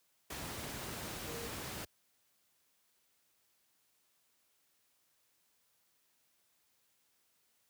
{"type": "tone in noise", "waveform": "sine", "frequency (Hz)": 466.2, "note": "A#4", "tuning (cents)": 0, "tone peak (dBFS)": -46, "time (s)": [1.27, 1.48], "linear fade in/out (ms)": 5, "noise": "pink", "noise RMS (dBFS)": -43, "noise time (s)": [0.3, 1.85], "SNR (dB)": -6, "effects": ["white hiss -75 dBFS RMS until 7.69 s", "high-pass 60 Hz 12 dB/octave"]}